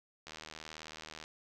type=click train; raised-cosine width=0.2 ms; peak=-28 dBFS; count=77; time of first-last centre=0.27-1.239 s; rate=78.4 Hz; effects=none